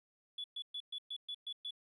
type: tone bursts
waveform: triangle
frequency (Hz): 3427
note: A7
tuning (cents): -46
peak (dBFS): -36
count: 8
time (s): 0.38-1.708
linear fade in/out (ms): 5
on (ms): 61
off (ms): 120
effects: tanh soft clip ceiling -37 dBFS + resampled to 32000 Hz